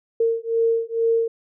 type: beating tone pair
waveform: sine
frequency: 456.4 / 458.6 Hz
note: A#4 / A#4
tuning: -37 / -28 cents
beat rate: 2.2 Hz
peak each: -21 dBFS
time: 0.2-1.28 s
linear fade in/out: 5 ms
effects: none